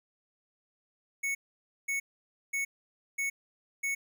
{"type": "tone bursts", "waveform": "square", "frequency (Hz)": 2213, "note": "C#7", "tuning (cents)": -3, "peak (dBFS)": -30, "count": 5, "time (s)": [1.23, 3.95], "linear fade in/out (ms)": 10, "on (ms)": 120, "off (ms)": 530, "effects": []}